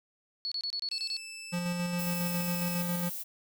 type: tone bursts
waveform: sine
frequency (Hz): 4400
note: C#8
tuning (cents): -14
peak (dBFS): -31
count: 8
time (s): 0.45-1.167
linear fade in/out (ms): 0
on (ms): 66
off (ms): 27
type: tone with pitch glide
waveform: 20% pulse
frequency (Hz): 2637 to 2601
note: E7 to E7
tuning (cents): 0 to -24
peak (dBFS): -36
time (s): 0.91-2.82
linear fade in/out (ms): 5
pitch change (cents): -24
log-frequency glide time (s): 1.92-2.61
type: tone with tremolo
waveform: square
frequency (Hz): 175.3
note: F3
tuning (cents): +7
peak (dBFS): -30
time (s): 1.52-3.1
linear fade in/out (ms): 20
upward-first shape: square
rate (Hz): 7.3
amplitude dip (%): 30
type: noise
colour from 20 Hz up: violet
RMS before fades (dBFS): -38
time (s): 1.98-3.24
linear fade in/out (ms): 20
effects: none